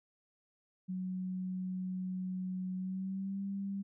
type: tone with pitch glide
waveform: sine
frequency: 185 to 197.14 Hz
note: F#3 to G3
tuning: 0 to +10 cents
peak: -35 dBFS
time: 0.88-3.83 s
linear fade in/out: 20 ms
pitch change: +110 cents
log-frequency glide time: 2.76-3.42 s
effects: none